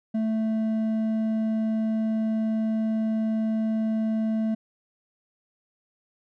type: tone with hard clipping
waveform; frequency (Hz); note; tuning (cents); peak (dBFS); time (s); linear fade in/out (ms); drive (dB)
sine; 220.3; A3; +2; -24; 0.14-4.55; 10; 5
effects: none